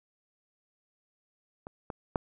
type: clicks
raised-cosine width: 1 ms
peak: -27 / -22 / -13 dBFS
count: 3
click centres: 1.669 / 1.902 / 2.158 s
effects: none